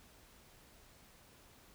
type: silence
effects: pink hiss -62 dBFS RMS until 1.74 s